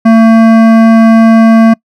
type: tone with hard clipping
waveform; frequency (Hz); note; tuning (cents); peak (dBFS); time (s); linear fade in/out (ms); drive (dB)
sine; 225.3; A3; +41; -3; 0.05-1.74; 10; 14
effects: noise-tail reverb RT60 0.1 s tail -26 dB re dry